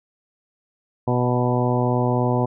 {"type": "harmonic tone with a mistuned harmonic", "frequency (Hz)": 123.47, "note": "B2", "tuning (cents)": 0, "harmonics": [1, 2, 3, 4, 5, 6, 7, 8], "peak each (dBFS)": [-21, -24, -26, -27, -28, -29, -29, -30], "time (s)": [1.07, 2.46], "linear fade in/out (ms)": 10, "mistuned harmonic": 7, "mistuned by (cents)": 16, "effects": []}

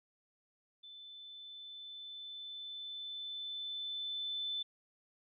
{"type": "tone with level ramp", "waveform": "sine", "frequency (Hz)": 3520, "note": "A7", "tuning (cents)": 0, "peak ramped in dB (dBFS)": [-50, -35], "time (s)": [0.83, 4.63], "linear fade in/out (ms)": 10, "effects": []}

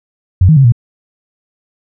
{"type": "tone with pitch steps", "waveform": "sine", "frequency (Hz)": [91.8, 157.5, 135.7, 118.9], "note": ["F#2", "D#3", "C#3", "A#2"], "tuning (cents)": [-13, 21, -36, 35], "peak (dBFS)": -3, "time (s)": [0.41, 0.722], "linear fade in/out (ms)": 5, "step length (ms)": 78, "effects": []}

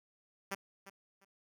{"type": "tone with echo", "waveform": "5% pulse", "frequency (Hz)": 196, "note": "G3", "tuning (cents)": 0, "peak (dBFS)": -24, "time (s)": [0.51, 0.55], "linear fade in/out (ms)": 10, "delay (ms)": 350, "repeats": 2, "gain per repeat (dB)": -14, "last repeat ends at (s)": 1.25, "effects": []}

